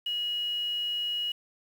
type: tone with quantisation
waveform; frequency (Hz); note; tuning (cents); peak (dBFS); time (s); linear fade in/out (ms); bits
sine; 2900; F#7; -35; -28; 0.06-1.32; 5; 8
effects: none